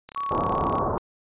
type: click train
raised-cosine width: 0.2 ms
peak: -22 dBFS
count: 25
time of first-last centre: 0.09-0.784 s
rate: 34.6 Hz
type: tone with vibrato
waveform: sine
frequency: 1118 Hz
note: C#6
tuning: 14 cents sharp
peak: -26 dBFS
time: 0.16-0.88 s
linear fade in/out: 2 ms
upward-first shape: sine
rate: 4.8 Hz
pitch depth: 15 cents each way
type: low-pass noise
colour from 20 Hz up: white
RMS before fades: -26 dBFS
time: 0.31-0.98 s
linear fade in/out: 0 ms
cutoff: 1100 Hz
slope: 48 dB/octave
effects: resampled to 8000 Hz